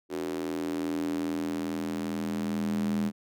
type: tone with high-pass filter sweep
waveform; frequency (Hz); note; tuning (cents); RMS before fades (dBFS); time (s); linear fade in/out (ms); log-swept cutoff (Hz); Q
square; 41.2; E1; 0; -31; 0.09-3.12; 50; 340 to 200; 5.5
effects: none